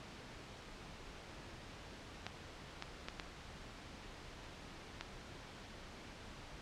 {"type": "clicks", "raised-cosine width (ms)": 0.2, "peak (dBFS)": -23, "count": 5, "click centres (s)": [2.266, 2.824, 3.085, 3.198, 5.01], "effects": ["pink hiss -52 dBFS RMS until 6.61 s", "low-pass 5000 Hz 12 dB/octave"]}